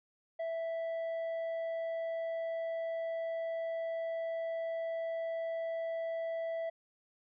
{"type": "tone with tanh clipping", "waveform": "sine", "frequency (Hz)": 659.3, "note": "E5", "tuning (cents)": 0, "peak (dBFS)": -35, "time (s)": [0.39, 6.7], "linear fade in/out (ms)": 10, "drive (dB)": 5, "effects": []}